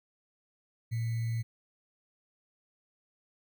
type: tone with sample-and-hold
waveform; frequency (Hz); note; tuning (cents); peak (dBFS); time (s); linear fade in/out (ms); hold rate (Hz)
sine; 114.8; A#2; -26; -29; 0.91-1.43; 20; 2100
effects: none